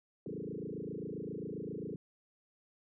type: tone with frequency modulation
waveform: sine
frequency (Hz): 301.1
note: D4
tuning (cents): +43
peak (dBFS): -38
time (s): 0.26-1.96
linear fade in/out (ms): 2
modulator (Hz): 27.5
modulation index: 5.9
effects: none